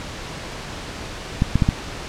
clicks, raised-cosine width 5 ms, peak -3 dBFS, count 4, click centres 1.421 / 1.556 / 1.622 / 1.689 s, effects pink hiss -32 dBFS RMS until 2.08 s + low-pass 6000 Hz 12 dB/octave

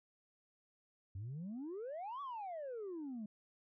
sine exponential two-way sweep, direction up then down, 90.4 to 1160 to 203.8 Hz, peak -40 dBFS, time 1.15-3.26 s, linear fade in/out 5 ms, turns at 2.21 s, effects tanh soft clip ceiling -40 dBFS

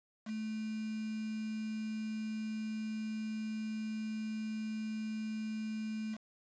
sine tone with quantisation, 217.5 Hz, A3, 20 cents flat, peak -36 dBFS, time 0.25-6.18 s, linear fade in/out 50 ms, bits 8, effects resampled to 16000 Hz

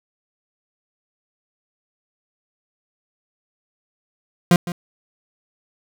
40% pulse tone with echo, 174.61 Hz, F3, in tune, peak -9 dBFS, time 4.51-4.56 s, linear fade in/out 2 ms, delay 160 ms, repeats 1, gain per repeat -14 dB, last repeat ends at 4.72 s, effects none

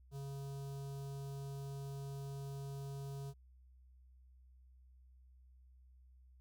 square tone with notch filter, 138.59 Hz, C#3, in tune, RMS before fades -45 dBFS, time 0.11-3.34 s, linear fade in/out 50 ms, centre 2000 Hz, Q 0.55, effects added 63 Hz sine -60 dBFS peak until 6.4 s

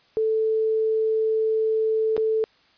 sine tone with dropouts, 440 Hz, A4, in tune, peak -19 dBFS, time 0.17-2.44 s, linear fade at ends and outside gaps 0 ms, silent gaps 2.166-2.178 s, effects white hiss -59 dBFS RMS until 2.77 s + resampled to 11025 Hz

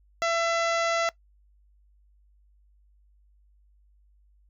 harmonic tone, 671 Hz, E5, 31 cents sharp, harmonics 1 / 2 / 3 / 4 / 5 / 6 / 7 / 8 / 9 / 10, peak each -26 / -28 / -31 / -38 / -40 / -40 / -42 / -43 / -42 / -43 dBFS, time 0.22-1.09 s, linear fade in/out 0 ms, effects noise-tail reverb RT60 0.1 s tail -20 dB re dry + added 50 Hz sine -58 dBFS peak until 4.49 s

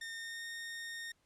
sawtooth tone with pitch glide, 1824 to 1842 Hz, A#6 to A#6, -38 to -21 cents, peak -38 dBFS, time 0.01-1.12 s, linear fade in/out 5 ms, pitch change +17 cents, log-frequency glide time 0.13-0.45 s, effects pink hiss -75 dBFS RMS until 1.25 s + low-pass 10000 Hz 12 dB/octave

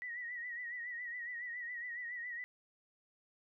sine tone with vibrato, 1927 Hz, B6, 43 cents flat, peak -40 dBFS, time 0.02-2.44 s, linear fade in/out 0 ms, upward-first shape sine, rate 7.2 Hz, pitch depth 64 cents each way, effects none

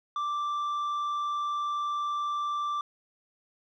sine tone with tanh clipping, 1174.7 Hz, D6, in tune, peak -29 dBFS, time 0.16-2.81 s, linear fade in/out 2 ms, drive 5 dB, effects none

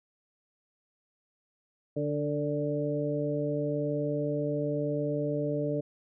harmonic tone with a mistuned harmonic, 146.5 Hz, D3, 4 cents flat, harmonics 1 / 2 / 3 / 4, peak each -33 / -33 / -33 / -33 dBFS, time 1.96-5.81 s, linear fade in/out 10 ms, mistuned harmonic 3, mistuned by +22 cents, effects none

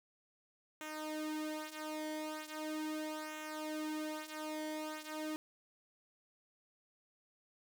sawtooth tone with flanger, 308.5 Hz, D#4, 15 cents flat, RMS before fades -42 dBFS, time 0.81-5.36 s, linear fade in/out 0 ms, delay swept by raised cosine 0.21 to 4.01 ms, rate 0.39 Hz, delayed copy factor -0.75, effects none

